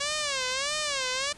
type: tone with vibrato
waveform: 5% pulse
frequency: 557 Hz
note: C#5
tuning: 8 cents sharp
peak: -16 dBFS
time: 0-1.33 s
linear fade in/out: 10 ms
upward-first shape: sine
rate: 1.6 Hz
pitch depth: 160 cents each way
effects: pink hiss -51 dBFS RMS until 1.37 s + resampled to 24000 Hz